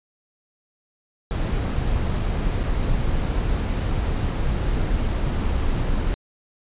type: noise with dropouts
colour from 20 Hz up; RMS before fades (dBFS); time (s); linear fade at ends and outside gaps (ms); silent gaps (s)
brown; -22; 1.31-6.14; 0; 2.632-2.637
effects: resampled to 8000 Hz